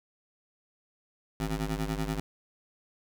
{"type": "ring-modulated tone", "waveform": "20% pulse", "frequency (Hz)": 105.8, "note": "G#2", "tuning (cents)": 33, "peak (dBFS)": -22, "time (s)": [1.4, 2.2], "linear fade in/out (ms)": 0, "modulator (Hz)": 58.1, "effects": []}